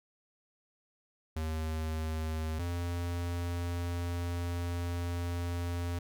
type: tone pair in turn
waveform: square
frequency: 79.1 / 86.85 Hz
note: D#2 / F2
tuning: +29 / -9 cents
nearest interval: major second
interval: 162 cents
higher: second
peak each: -33 / -33 dBFS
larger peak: neither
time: 1.36-2.59 / 2.59-5.99 s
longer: second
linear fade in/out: 5 ms
effects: none